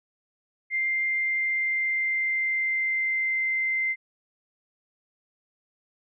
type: tone with pitch glide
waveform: sine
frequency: 2098 to 2080 Hz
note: C7 to C7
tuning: +4 to -11 cents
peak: -23 dBFS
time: 0.7-3.96 s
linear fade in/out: 50 ms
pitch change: -15 cents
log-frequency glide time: 1.08-3.41 s
effects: none